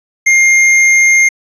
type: tone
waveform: square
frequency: 2119 Hz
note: C7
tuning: 21 cents sharp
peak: -6 dBFS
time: 0.26-1.29 s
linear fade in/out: 10 ms
effects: resampled to 22050 Hz + 8-bit